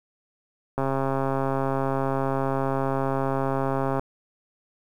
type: click train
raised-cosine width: 1 ms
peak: -12 dBFS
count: 435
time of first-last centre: 0.78-3.995 s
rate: 135 Hz
effects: 8-bit